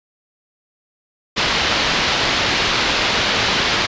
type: low-pass noise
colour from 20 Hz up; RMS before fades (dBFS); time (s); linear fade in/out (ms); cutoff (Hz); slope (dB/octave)
white; -18; 1.36-3.87; 20; 4400; 24
effects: resampled to 16000 Hz